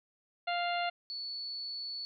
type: harmonic tone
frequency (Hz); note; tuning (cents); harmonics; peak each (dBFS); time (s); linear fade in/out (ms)
698.5; F5; 0; 1 / 2 / 3 / 4 / 5 / 6; -32 / -39 / -40 / -40 / -46 / -44; 0.47-0.9; 10
type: tone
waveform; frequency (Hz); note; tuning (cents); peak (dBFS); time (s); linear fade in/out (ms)
sine; 4437; C#8; +1; -37; 1.1-2.05; 0
effects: none